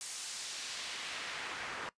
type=noise with band-pass filter sweep; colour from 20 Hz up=pink; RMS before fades=-42 dBFS; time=0.01-1.89 s; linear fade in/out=0 ms; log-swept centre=8400 to 1300 Hz; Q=0.92; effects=noise-tail reverb RT60 0.1 s tail -19 dB re dry + resampled to 22050 Hz